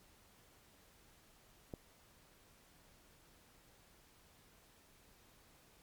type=click; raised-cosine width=2 ms; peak=-30 dBFS; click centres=1.738 s; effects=pink hiss -66 dBFS RMS until 5.82 s + MP3 96 kbps